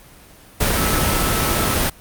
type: tone in noise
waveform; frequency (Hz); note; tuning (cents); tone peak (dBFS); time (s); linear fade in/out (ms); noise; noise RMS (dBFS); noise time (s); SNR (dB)
sine; 1306; E6; -17; -26; 0.75-1.75; 10; pink; -18; 0.6-1.9; -11
effects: pink hiss -45 dBFS RMS until 2 s + Opus 32 kbps